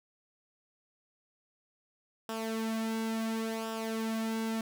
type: tone with flanger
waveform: sawtooth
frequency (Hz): 223.4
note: A3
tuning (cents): +27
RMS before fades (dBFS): -34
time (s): 2.29-4.61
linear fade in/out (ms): 2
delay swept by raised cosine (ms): 0.46 to 2.86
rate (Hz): 0.71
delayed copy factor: -0.65
effects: none